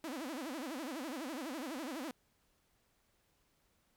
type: tone with vibrato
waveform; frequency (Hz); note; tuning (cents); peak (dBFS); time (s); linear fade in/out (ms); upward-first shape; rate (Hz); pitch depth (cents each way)
sawtooth; 287; D4; -40; -36; 0.04-2.11; 2; sine; 12; 270
effects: pink hiss -75 dBFS RMS until 3.96 s